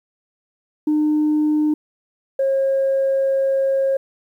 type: tone pair in turn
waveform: sine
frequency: 303.3 / 540.4 Hz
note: D#4 / C#5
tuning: -44 / -44 cents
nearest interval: minor seventh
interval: 1000 cents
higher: second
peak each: -13 / -14 dBFS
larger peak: first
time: 0.87-1.74 / 2.39-3.97 s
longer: second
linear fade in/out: 5 ms
effects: tanh soft clip ceiling -12 dBFS + 9-bit